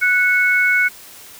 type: tone pair together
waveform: sine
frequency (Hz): 1480 / 2205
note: F#6 / C#7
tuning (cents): 0 / -10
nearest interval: perfect fifth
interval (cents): 690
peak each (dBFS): -15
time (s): 0.01-0.89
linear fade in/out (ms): 20
effects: white hiss -40 dBFS RMS until 1.39 s